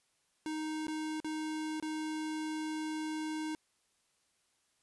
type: tone with dropouts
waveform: square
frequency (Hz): 311.1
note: D#4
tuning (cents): 0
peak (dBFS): -36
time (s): 0.46-3.55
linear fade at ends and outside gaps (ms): 1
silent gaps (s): 0.869-0.881 / 1.202-1.245 / 1.8-1.825
effects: white hiss -75 dBFS RMS until 4.82 s + resampled to 24000 Hz